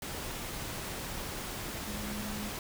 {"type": "tone in noise", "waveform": "sine", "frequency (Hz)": 208.6, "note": "G#3", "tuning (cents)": 8, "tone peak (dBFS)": -39, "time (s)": [1.87, 2.49], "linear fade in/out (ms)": 2, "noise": "pink", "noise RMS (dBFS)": -39, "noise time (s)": [0.02, 2.59], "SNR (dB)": -3, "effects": []}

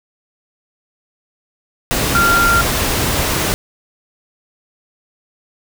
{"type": "tone in noise", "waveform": "sine", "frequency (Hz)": 1386, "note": "F6", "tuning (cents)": -14, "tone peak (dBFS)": -11, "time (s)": [2.15, 2.61], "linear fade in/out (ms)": 0, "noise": "pink", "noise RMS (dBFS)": -17, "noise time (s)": [1.91, 3.54], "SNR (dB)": 3, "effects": []}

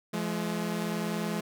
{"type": "tone pair together", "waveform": "sawtooth", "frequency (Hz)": [171.32, 211.8], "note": ["F3", "G#3"], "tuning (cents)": [-33, 34], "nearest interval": "major third", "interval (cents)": 367, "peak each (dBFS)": [-29, -28], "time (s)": [0.13, 1.41], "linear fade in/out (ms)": 10, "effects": []}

